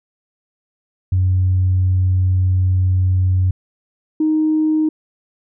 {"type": "tone pair in turn", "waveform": "sine", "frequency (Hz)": [92.5, 311.1], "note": ["F#2", "D#4"], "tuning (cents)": [0, 0], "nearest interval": "octave + major sixth", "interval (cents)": 2100, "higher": "second", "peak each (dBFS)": [-11, -12], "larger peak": "first", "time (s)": [[1.12, 3.51], [4.2, 4.89]], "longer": "first", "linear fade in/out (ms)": 5, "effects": ["tanh soft clip ceiling -8 dBFS"]}